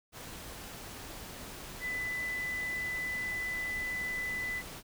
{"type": "tone in noise", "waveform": "sine", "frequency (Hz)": 1998, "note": "B6", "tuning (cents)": 20, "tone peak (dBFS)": -33, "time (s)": [1.8, 4.63], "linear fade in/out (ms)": 50, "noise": "pink", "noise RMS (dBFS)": -45, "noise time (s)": [0.12, 4.83], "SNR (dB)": 9, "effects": []}